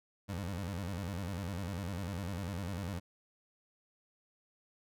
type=tone with vibrato; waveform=25% pulse; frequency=92.5 Hz; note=F#2; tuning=in tune; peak=-33 dBFS; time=0.28-3 s; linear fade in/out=20 ms; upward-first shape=square; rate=10 Hz; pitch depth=140 cents each way; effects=none